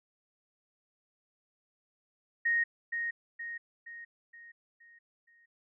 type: tone with echo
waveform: sine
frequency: 1864.7 Hz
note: A#6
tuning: in tune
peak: -25 dBFS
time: 2.45-2.64 s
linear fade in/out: 10 ms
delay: 470 ms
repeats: 6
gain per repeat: -6 dB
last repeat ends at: 5.46 s
effects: none